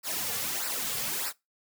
white noise with flanger, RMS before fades -32 dBFS, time 0.03-1.33 s, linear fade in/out 50 ms, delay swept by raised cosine 0.3 to 3.2 ms, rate 1.6 Hz, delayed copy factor -0.8, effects noise-tail reverb RT60 0.2 s tail -21 dB re dry

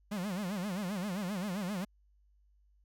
45% pulse tone with vibrato, 192.9 Hz, G3, 28 cents flat, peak -34 dBFS, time 0.11-1.85 s, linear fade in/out 10 ms, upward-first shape sine, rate 7.6 Hz, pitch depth 180 cents each way, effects added 50 Hz sine -64 dBFS peak until 2.84 s

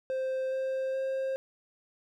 triangle tone with pitch steps, 523.3 / 527.5 / 531.8 Hz, C5 / C5 / C5, 0 / +14 / +28 cents, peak -27 dBFS, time 0.1-1.36 s, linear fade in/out 0 ms, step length 420 ms, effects none

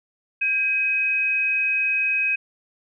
sine tone pair together, 1605 / 2529 Hz, G6 / D#7, +40 / +28 cents, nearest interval minor sixth, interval 788 cents, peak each -31 / -19 dBFS, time 0.41-2.36 s, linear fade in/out 10 ms, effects none

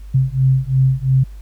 sine beating tone pair, 130.7 / 133.6 Hz, C3 / C3, -1 / +36 cents, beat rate 2.9 Hz, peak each -15 dBFS, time 0.14-1.24 s, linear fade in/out 10 ms, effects added 50 Hz sine -31 dBFS peak until 1.41 s + pink hiss -54 dBFS RMS until 1.41 s

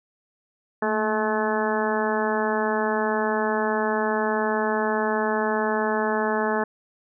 harmonic tone with a mistuned harmonic, 215.2 Hz, A3, 38 cents flat, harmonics 1 / 2 / 3 / 4 / 5 / 6 / 7 / 8, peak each -28 / -26 / -29 / -28 / -31 / -35 / -33 / -31 dBFS, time 0.82-6.64 s, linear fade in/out 5 ms, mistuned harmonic 1, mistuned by +55 cents, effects none

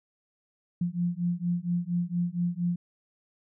sine beating tone pair, 172.5 / 176.8 Hz, F3 / F3, -21 / +22 cents, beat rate 4.3 Hz, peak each -29 dBFS, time 0.81-2.76 s, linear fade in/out 5 ms, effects none

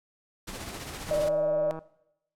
pink noise with tremolo, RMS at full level -37 dBFS, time 0.47-1.29 s, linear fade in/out 10 ms, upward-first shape sine, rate 15 Hz, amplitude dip 40%
click train, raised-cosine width 1 ms, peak -26 dBFS, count 113, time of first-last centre 1.09-1.79 s, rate 160 Hz
sine tone with vibrato, 600 Hz, D5, 37 cents sharp, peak -23 dBFS, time 1.11-1.71 s, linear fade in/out 0 ms, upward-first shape sine, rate 19 Hz, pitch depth 47 cents each way
effects noise-tail reverb RT60 0.8 s tail -19 dB re dry + low-pass 12000 Hz 12 dB/octave

